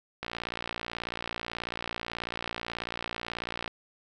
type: click train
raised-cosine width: 0.3 ms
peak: -17 dBFS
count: 202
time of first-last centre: 0.23-3.678 s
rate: 58.3 Hz
effects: none